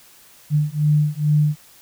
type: beating tone pair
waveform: sine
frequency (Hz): 148.7 / 151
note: D3 / D3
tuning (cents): +22 / +48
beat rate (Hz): 2.3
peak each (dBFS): -18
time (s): 0.5-1.56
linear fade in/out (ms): 50
effects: white hiss -49 dBFS RMS until 1.81 s